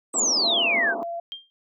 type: exponential sweep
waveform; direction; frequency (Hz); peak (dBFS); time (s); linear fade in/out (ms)
sine; down; 8280 to 1446; -19; 0.13-0.95; 50
type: band-pass noise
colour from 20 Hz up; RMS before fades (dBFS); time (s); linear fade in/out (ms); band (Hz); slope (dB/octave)
pink; -33; 0.14-1.03; 0; 210 to 1200; 96
type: tone with vibrato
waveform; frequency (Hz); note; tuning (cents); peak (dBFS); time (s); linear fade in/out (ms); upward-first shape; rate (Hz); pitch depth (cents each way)
sine; 682; F5; -41; -28; 0.44-1.2; 5; triangle; 19; 9
type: tone with exponential decay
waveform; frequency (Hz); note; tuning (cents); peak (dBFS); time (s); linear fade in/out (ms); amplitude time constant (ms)
sine; 3190; G7; +30; -28; 1.32-1.5; 0; 39
effects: none